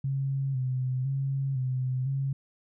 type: tone with vibrato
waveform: sine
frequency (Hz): 132.4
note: C3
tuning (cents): +21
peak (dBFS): -26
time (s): 0.04-2.33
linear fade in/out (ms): 5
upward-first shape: square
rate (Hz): 0.99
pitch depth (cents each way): 50
effects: none